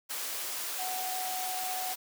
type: tone in noise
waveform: sine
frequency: 743 Hz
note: F#5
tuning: 7 cents sharp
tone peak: -35 dBFS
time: 0.78-1.94 s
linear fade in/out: 20 ms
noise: white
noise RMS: -36 dBFS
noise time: 0.09-1.96 s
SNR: -2 dB
effects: high-pass 400 Hz 12 dB/octave